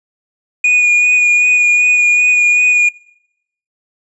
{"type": "tone with vibrato", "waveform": "triangle", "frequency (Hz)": 2455, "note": "D#7", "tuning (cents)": -24, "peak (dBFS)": -6, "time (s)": [0.64, 2.89], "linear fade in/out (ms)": 5, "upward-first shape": "sine", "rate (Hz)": 2.6, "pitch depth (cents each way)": 16, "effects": ["noise-tail reverb RT60 0.8 s tail -24 dB re dry", "resampled to 22050 Hz"]}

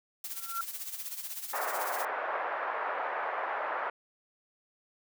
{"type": "noise with tremolo", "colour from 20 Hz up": "blue", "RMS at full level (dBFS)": -37, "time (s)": [0.24, 2.05], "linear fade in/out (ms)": 2, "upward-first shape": "sine", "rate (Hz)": 16, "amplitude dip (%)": 65}
{"type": "tone with exponential growth", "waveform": "sine", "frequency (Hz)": 1364, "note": "F6", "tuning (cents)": -41, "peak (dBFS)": -28, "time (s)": [0.31, 0.61], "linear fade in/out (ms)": 2, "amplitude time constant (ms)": 65}
{"type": "band-pass noise", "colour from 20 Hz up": "pink", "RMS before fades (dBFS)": -34, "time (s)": [1.53, 3.9], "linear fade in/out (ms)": 5, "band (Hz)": [590, 1700], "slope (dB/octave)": 24}
{"effects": []}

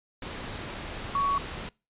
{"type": "tone in noise", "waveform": "sine", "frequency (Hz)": 1120, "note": "C#6", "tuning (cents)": 18, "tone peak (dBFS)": -23, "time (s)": [1.15, 1.38], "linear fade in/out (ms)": 2, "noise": "pink", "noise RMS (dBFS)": -37, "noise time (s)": [0.22, 1.69], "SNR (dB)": 11, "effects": ["noise-tail reverb RT60 0.3 s tail -25 dB re dry", "resampled to 8000 Hz"]}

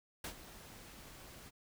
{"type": "noise with ADSR envelope", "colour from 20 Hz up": "pink", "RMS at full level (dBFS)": -41, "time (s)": [0.24, 1.51], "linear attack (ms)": 4, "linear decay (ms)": 83, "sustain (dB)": -13, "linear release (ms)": 34, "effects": []}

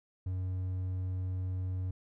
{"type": "tone", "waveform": "triangle", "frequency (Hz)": 92.5, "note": "F#2", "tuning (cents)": 0, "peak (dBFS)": -30, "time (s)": [0.26, 1.91], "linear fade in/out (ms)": 5, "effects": []}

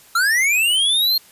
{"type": "linear sweep", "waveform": "square", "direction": "up", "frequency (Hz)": [1318.5, 4267], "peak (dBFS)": -15, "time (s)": [0.15, 1.18], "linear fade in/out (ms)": 5, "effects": ["white hiss -48 dBFS RMS until 1.31 s", "resampled to 32000 Hz"]}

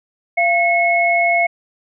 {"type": "tone pair together", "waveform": "sine", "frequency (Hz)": [688, 2184], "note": ["F5", "C#7"], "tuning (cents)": [-26, -26], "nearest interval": "octave + minor sixth", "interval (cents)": 2000, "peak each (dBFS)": -15, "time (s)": [0.37, 1.47], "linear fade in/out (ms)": 10, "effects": []}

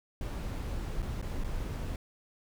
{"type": "noise with dropouts", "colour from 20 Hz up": "brown", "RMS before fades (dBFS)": -35, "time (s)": [0.21, 1.96], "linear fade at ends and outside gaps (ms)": 2, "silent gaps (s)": [[1.021, 1.026], [1.216, 1.225], [1.438, 1.444]], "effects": []}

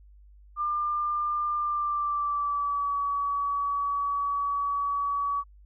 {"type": "tone with pitch glide", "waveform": "sine", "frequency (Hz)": [1197, 1136.4], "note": ["D6", "C#6"], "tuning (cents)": [33, 43], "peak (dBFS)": -25, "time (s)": [0.56, 5.44], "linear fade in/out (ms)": 50, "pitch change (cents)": -90, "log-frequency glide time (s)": [1.56, 2.97], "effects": ["added 50 Hz sine -50 dBFS peak until 5.65 s"]}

